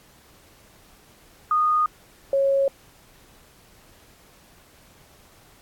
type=tone pair in turn; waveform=sine; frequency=1232 / 548.8 Hz; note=D#6 / C#5; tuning=-17 / -17 cents; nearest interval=octave + major second; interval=1400 cents; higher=first; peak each=-17 dBFS; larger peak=neither; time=1.51-1.86 / 2.33-2.68 s; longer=neither; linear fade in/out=2 ms; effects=pink hiss -54 dBFS RMS until 5.61 s + AAC 64 kbps